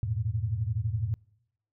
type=tone cluster; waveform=sine; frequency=84.9 / 106.7 / 118.6 Hz; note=F2 / G#2 / A#2; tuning=-48 / +47 / +30 cents; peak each=-35 / -29 / -32 dBFS; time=0.03-1.14 s; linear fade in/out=0 ms; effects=noise-tail reverb RT60 0.8 s tail -25 dB re dry